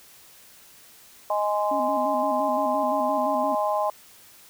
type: harmonic tone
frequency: 207.7 Hz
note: G#3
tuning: in tune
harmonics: 3 / 4 / 5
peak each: -25 / -26 / -27 dBFS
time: 1.3-3.9 s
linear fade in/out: 2 ms
type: tone with vibrato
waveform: sine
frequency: 266 Hz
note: C4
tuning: 29 cents sharp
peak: -29 dBFS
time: 1.71-3.55 s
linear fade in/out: 5 ms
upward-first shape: square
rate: 5.8 Hz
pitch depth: 80 cents each way
effects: white hiss -51 dBFS RMS until 4.49 s